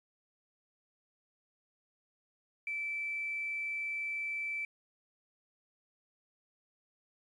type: tone with quantisation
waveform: sine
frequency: 2323 Hz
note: D7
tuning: 20 cents flat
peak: -34 dBFS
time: 2.67-4.65 s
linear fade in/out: 2 ms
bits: 10
effects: resampled to 24000 Hz